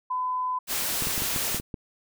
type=tone; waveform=sine; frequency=1009 Hz; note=B5; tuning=37 cents sharp; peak=-25 dBFS; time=0.1-0.59 s; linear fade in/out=10 ms
type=noise; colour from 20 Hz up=white; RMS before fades=-28 dBFS; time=0.67-1.61 s; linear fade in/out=50 ms
type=clicks; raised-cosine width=3 ms; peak=-20 dBFS; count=8; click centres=1.023 / 1.071 / 1.179 / 1.221 / 1.362 / 1.546 / 1.599 / 1.742 s
effects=none